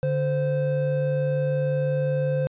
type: tone pair together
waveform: triangle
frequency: 145.7 / 519.2 Hz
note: D3 / C5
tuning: -13 / -13 cents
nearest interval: octave + minor seventh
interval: 2200 cents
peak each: -22 dBFS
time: 0.03-2.47 s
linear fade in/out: 0 ms
effects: resampled to 8000 Hz